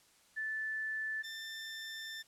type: tone pair in turn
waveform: sine / 20% pulse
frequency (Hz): 1753 / 1782.6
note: A6 / A6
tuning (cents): -7 / +22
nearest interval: unison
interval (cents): 29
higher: second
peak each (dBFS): -35 / -37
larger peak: first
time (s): 0.36-1.23 / 1.23-2.23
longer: second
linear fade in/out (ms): 20
effects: white hiss -66 dBFS RMS until 2.27 s + low-pass 10000 Hz 12 dB/octave